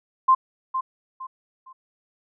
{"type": "tone with echo", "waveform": "sine", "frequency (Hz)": 1046.5, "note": "C6", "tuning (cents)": 0, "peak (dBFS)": -12, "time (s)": [0.28, 0.35], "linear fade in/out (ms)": 10, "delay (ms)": 460, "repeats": 3, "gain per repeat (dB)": -10, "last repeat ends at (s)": 1.73, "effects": []}